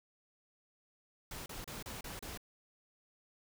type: noise bursts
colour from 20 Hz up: pink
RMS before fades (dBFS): -45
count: 6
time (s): 1.31-2.375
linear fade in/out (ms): 2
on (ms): 150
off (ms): 33
effects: none